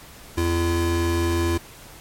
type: tone pair together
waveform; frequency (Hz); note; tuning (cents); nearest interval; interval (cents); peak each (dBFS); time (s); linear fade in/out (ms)
square; 84.9 / 339.8; F2 / F4; -48 / -47; 2 octaves; 2401; -23; 0.37-1.58; 10
effects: pink hiss -44 dBFS RMS until 2 s + MP3 64 kbps